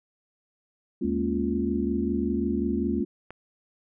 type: chord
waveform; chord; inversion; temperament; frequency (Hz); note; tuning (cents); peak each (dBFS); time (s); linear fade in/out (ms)
sine; Bb minor seventh; third; equal; 207.7 / 233.1 / 277.2 / 349.2; Ab3 / Bb3 / Db4 / F4; 0 / 0 / 0 / 0; -29 / -29 / -30 / -30; 1.01-3.05; 10
type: tone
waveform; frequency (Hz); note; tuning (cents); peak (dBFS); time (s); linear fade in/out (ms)
sine; 76.9; D#2; -20; -34; 1.04-3.01; 10
type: click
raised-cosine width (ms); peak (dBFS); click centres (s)
0.5; -25; 3.306
effects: none